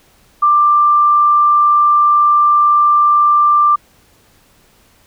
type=tone; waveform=sine; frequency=1183 Hz; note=D6; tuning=12 cents sharp; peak=-7 dBFS; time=0.42-3.76 s; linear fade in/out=10 ms; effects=pink hiss -51 dBFS RMS until 5.06 s